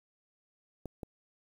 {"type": "clicks", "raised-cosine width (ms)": 2, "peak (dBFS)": -26, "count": 2, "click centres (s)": [0.857, 1.032], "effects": ["9-bit"]}